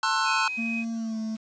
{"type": "chord", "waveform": "square", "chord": "F# half-diminished seventh", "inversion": "first", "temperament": "just", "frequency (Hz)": [888, 1065.6, 1332, 1480], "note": ["A5", "C6", "E6", "F#6"], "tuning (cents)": [16, 31, 18, 0], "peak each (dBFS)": -29, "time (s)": [0.03, 0.48], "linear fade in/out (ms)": 2}
{"type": "tone", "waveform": "sine", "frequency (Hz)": 2521, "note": "D#7", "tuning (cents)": 22, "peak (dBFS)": -29, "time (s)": [0.24, 0.85], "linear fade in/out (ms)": 50}
{"type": "tone with pitch glide", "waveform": "triangle", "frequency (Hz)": [228.5, 219.8], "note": ["A#3", "A3"], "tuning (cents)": [-34, -2], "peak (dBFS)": -26, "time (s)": [0.57, 1.37], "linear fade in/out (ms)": 20, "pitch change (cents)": -68, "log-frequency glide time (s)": [0.93, 1.19]}
{"effects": ["resampled to 16000 Hz", "8-bit"]}